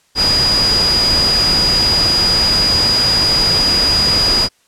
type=tone in noise; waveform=sine; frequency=4900 Hz; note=D#8; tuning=27 cents flat; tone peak=-11 dBFS; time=0.15-4.49 s; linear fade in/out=50 ms; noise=pink; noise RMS=-19 dBFS; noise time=0.15-4.49 s; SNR=+5 dB; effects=white hiss -56 dBFS RMS until 4.67 s + low-pass 9000 Hz 12 dB/octave